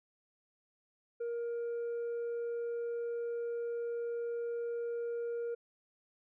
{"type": "tone with tanh clipping", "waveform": "triangle", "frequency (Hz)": 470.3, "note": "A#4", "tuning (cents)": 15, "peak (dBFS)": -35, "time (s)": [1.2, 5.55], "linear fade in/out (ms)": 10, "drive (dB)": 7, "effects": []}